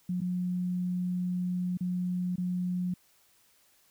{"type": "tone with dropouts", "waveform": "sine", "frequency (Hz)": 180, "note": "F#3", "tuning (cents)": -47, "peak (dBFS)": -28, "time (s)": [0.09, 2.94], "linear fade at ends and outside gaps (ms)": 5, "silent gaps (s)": [[0.206, 0.215], [1.773, 1.807], [2.359, 2.38]], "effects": ["white hiss -65 dBFS RMS until 3.9 s"]}